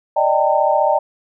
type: chord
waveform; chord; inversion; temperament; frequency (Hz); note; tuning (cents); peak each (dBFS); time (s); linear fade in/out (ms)
sine; Eb major seventh; third; equal with one note detuned; 587.3 / 622.3 / 784 / 909.5; D5 / Eb5 / G5 / Bb5; 0 / 0 / 0 / -43; -18; 0.16-0.99; 10
effects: none